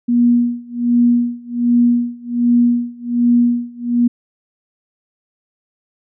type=tone with tremolo; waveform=sine; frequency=240 Hz; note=B3; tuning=49 cents flat; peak=-8 dBFS; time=0.08-4.08 s; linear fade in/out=10 ms; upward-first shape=sine; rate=1.3 Hz; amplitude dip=95%; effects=none